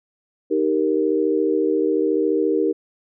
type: chord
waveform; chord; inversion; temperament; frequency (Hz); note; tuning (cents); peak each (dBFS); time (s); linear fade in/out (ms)
sine; Eb major; none; equal; 311.1 / 392 / 466.2; Eb4 / G4 / Bb4; 0 / 0 / 0; -21; 0.5-2.73; 20
effects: none